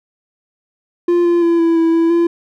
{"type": "tone with pitch steps", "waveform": "triangle", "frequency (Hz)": [348.2, 344.8, 338.1, 332.5, 329, 331.4, 340.1], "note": ["F4", "F4", "E4", "E4", "E4", "E4", "F4"], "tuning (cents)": [-5, -22, 44, 15, -3, 9, -46], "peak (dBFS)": -8, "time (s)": [1.08, 2.27], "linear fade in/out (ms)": 5, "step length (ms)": 170, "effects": []}